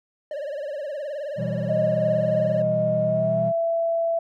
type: tone with vibrato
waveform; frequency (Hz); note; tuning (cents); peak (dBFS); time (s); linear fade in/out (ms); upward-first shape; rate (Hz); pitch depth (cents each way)
triangle; 580; D5; -22; -26; 0.31-2.62; 2; triangle; 19; 140
type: chord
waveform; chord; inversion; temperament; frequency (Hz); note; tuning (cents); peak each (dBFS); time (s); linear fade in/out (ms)
triangle; E minor; second; equal; 123.47 / 164.81 / 196; B2 / E3 / G3; 0 / 0 / 0; -27 / -27 / -28; 1.36-3.53; 50
type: tone with pitch glide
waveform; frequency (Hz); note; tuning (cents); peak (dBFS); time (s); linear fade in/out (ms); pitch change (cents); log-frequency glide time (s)
sine; 622.3 to 667; D#5 to E5; 0 to +20; -20; 1.69-4.19; 5; +120; 3.04-3.46
effects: none